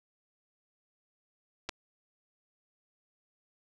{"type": "clicks", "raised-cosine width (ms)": 0.2, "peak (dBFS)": -19, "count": 2, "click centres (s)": [1.69, 1.693], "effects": []}